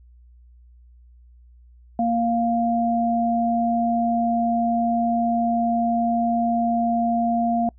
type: tone pair together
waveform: sine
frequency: 233.1 / 698.5 Hz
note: A#3 / F5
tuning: 0 / 0 cents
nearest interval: octave + perfect fifth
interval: 1900 cents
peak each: -21 dBFS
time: 1.99-7.69 s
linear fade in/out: 2 ms
effects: noise-tail reverb RT60 0.1 s tail -26 dB re dry + added 60 Hz sine -47 dBFS peak until 7.78 s